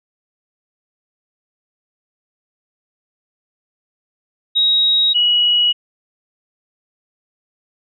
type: tone pair in turn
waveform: sine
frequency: 3800 / 2916 Hz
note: A#7 / F#7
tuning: +33 / -26 cents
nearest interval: perfect fourth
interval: 459 cents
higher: first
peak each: -11 dBFS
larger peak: neither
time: 4.55-5.14 / 5.14-5.73 s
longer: neither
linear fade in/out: 20 ms
effects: none